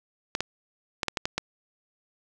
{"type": "clicks", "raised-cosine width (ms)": 0.2, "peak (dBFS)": -9, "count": 7, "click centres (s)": [0.351, 0.406, 1.032, 1.083, 1.172, 1.255, 1.38], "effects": []}